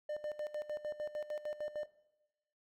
triangle tone with tremolo, 600 Hz, D5, 37 cents sharp, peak -34 dBFS, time 0.09-1.86 s, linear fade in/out 5 ms, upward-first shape square, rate 6.6 Hz, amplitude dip 75%, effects noise-tail reverb RT60 1.0 s tail -19 dB re dry

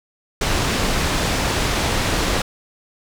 pink low-pass noise, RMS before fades -20 dBFS, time 0.41-2.42 s, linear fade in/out 5 ms, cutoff 7100 Hz, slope 12 dB/octave, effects none

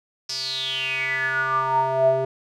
square tone with band-pass filter sweep, 132.3 Hz, C3, 20 cents sharp, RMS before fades -23 dBFS, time 0.29-2.25 s, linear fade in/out 5 ms, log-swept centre 5300 to 530 Hz, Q 9.8, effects none

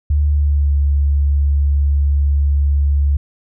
sine tone with pitch glide, 73.4 to 71.15 Hz, D2 to C#2, 0 to +46 cents, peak -11 dBFS, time 0.1-3.17 s, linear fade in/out 5 ms, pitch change -54 cents, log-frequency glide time 0.28-0.75 s, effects none

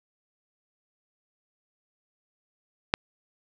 click, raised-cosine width 0.3 ms, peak -4 dBFS, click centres 2.939 s, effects none

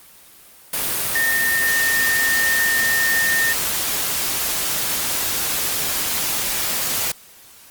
sine tone in noise, 1824 Hz, A#6, 38 cents flat, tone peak -17 dBFS, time 1.15-3.53 s, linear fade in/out 5 ms, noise white, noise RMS -22 dBFS, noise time 0.73-7.12 s, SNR +2 dB, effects white hiss -46 dBFS RMS until 7.7 s + Opus 32 kbps

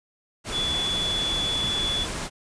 sine tone in noise, 3435 Hz, A7, 42 cents flat, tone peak -24 dBFS, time 0.51-2.07 s, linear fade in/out 50 ms, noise pink, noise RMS -31 dBFS, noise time 0.44-2.3 s, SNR +4 dB, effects resampled to 22050 Hz

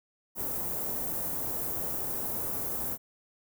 white band-stop noise, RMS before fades -33 dBFS, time 0.35-2.98 s, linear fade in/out 50 ms, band 720 to 16000 Hz, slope 12 dB/octave, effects none

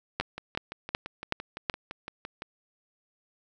two click trains, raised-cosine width 0.3 ms, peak -21 / -10 dBFS, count 14 / 5, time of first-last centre 0.21-2.421 / 0.2-1.698 s, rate 5.88 / 2.67 Hz, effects none

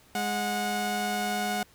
sawtooth tone pair together, 207.2 / 730.5 Hz, G#3 / F#5, -4 / -22 cents, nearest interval octave + minor seventh, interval 2182 cents, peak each -28 / -25 dBFS, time 0.15-1.63 s, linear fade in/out 2 ms, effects pink hiss -58 dBFS RMS until 1.74 s

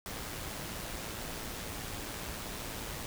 pink noise with amplitude modulation, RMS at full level -39 dBFS, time 0.06-3.06 s, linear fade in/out 0 ms, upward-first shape sine, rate 111 Hz, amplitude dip 35%, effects none

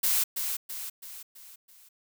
blue noise with echo, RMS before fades -25 dBFS, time 0.03-0.24 s, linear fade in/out 10 ms, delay 330 ms, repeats 5, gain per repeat -6 dB, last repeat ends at 1.89 s, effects none

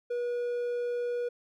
triangle tone, 483.4 Hz, B4, 37 cents flat, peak -27 dBFS, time 0.1-1.29 s, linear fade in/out 10 ms, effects none

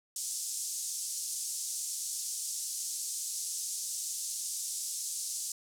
pink band-pass noise, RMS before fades -37 dBFS, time 0.16-5.52 s, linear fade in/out 2 ms, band 5900 to 10000 Hz, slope 24 dB/octave, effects none

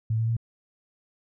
sine tone with pitch steps, 111.1 / 113.11 / 115.15 Hz, A2 / A2 / A#2, +17 / +48 / -21 cents, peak -22 dBFS, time 0.1-0.367 s, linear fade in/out 5 ms, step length 89 ms, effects none

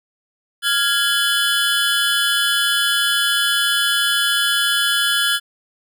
square tone cluster, 1400 / 1660 / 3031 / 3397 Hz, F6 / G#6 / F#7 / G#7, +4 / -1 / +41 / +38 cents, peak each -22 dBFS, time 0.62-5.4 s, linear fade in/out 50 ms, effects none

